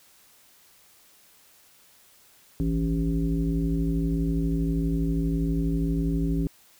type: tone with frequency modulation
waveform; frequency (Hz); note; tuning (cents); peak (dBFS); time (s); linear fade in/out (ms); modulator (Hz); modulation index
sine; 164.81; E3; 0; -22; 2.6-6.47; 0; 114; 1.3
effects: white hiss -57 dBFS RMS until 6.79 s